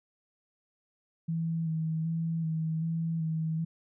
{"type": "tone with vibrato", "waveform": "sine", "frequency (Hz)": 162.1, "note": "E3", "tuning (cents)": -29, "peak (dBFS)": -28, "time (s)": [1.28, 3.65], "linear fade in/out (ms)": 10, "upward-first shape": "square", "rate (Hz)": 1.3, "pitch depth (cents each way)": 23, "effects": []}